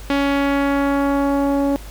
sawtooth tone with low-pass filter sweep, 280 Hz, C#4, 18 cents sharp, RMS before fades -18 dBFS, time 0.1-1.76 s, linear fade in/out 0 ms, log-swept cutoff 3400 to 640 Hz, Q 1.1, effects added 50 Hz sine -33 dBFS peak until 1.9 s + pink hiss -41 dBFS RMS until 1.9 s

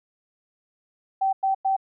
sine tone bursts, 773 Hz, G5, 24 cents flat, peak -19 dBFS, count 3, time 1.21-1.766 s, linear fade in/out 10 ms, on 120 ms, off 98 ms, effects none

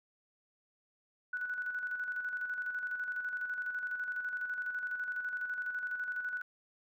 sine tone with tremolo, 1480 Hz, F#6, in tune, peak -33 dBFS, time 1.33-6.42 s, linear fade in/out 5 ms, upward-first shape square, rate 12 Hz, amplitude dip 45%, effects none

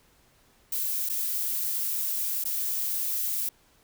violet noise with dropouts, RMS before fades -29 dBFS, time 0.72-3.49 s, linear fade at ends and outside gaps 5 ms, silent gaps 1.09-1.096 / 2.44-2.452 s, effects pink hiss -62 dBFS RMS until 3.83 s

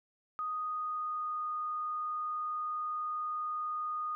sine tone with pitch glide, 1244.5 to 1232.3 Hz, D#6 to D#6, 0 to -17 cents, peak -33 dBFS, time 0.39-4.15 s, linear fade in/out 0 ms, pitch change -17 cents, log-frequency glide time 0.51-1.48 s, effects none

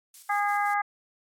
violet noise with tremolo, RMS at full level -41 dBFS, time 0.14-0.74 s, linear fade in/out 2 ms, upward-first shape square, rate 5.8 Hz, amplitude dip 50%
harmonic tone, 409.4 Hz, G#4, 25 cents flat, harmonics 2 / 3 / 4 / 5, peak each -25 / -29 / -31 / -33 dBFS, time 0.29-0.82 s, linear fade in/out 10 ms
effects low-pass 10000 Hz 12 dB/octave + MP3 96 kbps

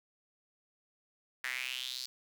sawtooth tone with high-pass filter sweep, 127.6 Hz, C3, 43 cents flat, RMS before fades -39 dBFS, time 1.44-2.06 s, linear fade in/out 0 ms, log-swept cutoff 1800 to 4700 Hz, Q 4.9, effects none

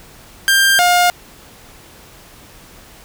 sawtooth tone pair in turn, 1589 / 710.5 Hz, G6 / F5, +23 / +30 cents, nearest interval octave + major second, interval 1393 cents, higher first, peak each -6 dBFS, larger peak neither, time 0.48-0.79 / 0.79-1.1 s, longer neither, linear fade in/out 0 ms, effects pink hiss -42 dBFS RMS until 3.04 s

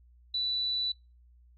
sine tone, 3965 Hz, B7, 6 cents sharp, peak -28 dBFS, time 0.34-0.92 s, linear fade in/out 5 ms, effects noise-tail reverb RT60 0.3 s tail -26 dB re dry + added 60 Hz sine -56 dBFS peak until 1.57 s

